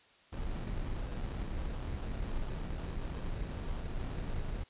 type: noise with sample-and-hold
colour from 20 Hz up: brown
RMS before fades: -37 dBFS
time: 0.32-4.64 s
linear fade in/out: 10 ms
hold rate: 2100 Hz
effects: white hiss -63 dBFS RMS until 4.69 s + resampled to 8000 Hz